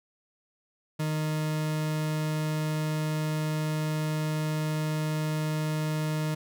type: tone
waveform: 40% pulse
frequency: 154.5 Hz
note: D#3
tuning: 12 cents flat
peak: -26 dBFS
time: 0.99-6.35 s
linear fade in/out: 10 ms
effects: none